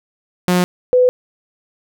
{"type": "tone pair in turn", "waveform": ["sawtooth", "sine"], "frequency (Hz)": [179.5, 501], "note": ["F3", "B4"], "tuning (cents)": [48, 25], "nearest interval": "octave + tritone", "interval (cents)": 1777, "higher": "second", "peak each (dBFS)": -8, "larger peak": "neither", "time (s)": [[0.48, 0.64], [0.93, 1.09]], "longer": "neither", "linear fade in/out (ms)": 0, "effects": []}